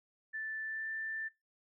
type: tone with pitch glide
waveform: sine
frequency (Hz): 1760 to 1774.3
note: A6 to A6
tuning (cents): 0 to +14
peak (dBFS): -37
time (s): 0.33-1.29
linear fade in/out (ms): 20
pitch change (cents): +14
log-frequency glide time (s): 0.63-0.89
effects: noise-tail reverb RT60 0.2 s tail -19 dB re dry